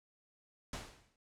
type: noise with exponential decay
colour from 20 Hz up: pink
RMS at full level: -40 dBFS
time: 0.73-1.16 s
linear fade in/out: 2 ms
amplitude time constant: 93 ms
effects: noise-tail reverb RT60 0.1 s tail -19 dB re dry + low-pass 8000 Hz 12 dB/octave